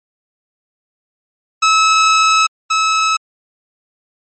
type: tone pair in turn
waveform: sawtooth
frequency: 1296 / 1296 Hz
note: E6 / E6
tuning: -30 / -30 cents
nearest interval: unison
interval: 0 cents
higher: neither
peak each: -5 / -8 dBFS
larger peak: first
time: 1.62-2.47 / 2.7-3.17 s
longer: first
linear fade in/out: 10 ms
effects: MP3 32 kbps